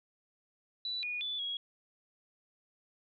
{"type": "tone with pitch steps", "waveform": "sine", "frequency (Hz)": [3961, 2454, 3477, 3314], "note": ["B7", "D#7", "A7", "G#7"], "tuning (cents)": [4, -25, -21, -4], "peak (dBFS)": -34, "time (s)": [0.85, 1.57], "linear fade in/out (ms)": 2, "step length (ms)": 180, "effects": []}